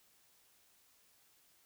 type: silence
effects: white hiss -69 dBFS RMS until 1.65 s